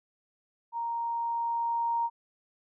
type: tone with level ramp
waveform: sine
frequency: 932.3 Hz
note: A#5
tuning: in tune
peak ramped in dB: -30 to -25 dBFS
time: 0.72-2.1 s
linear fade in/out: 50 ms
effects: none